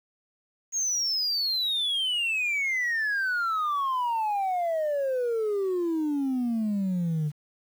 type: exponential sweep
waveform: sine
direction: down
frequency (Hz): 6645 to 146.1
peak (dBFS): -22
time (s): 0.72-7.32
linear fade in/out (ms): 50
effects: tanh soft clip ceiling -23 dBFS + 9-bit